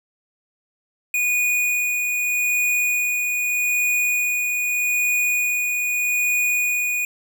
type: tone with tremolo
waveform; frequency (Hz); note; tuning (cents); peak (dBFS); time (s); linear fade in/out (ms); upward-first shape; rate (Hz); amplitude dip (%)
square; 2461; D#7; -20; -18; 1.14-7.05; 2; sine; 0.81; 30
effects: none